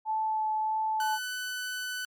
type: tone with vibrato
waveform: sine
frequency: 870 Hz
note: A5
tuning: 20 cents flat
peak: -26 dBFS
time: 0.05-1.19 s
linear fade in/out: 50 ms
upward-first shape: sine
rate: 1.6 Hz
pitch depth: 9 cents each way
type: tone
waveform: sawtooth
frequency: 1499 Hz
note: F#6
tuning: 22 cents sharp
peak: -29 dBFS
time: 1-2.05 s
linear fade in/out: 2 ms
effects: MP3 64 kbps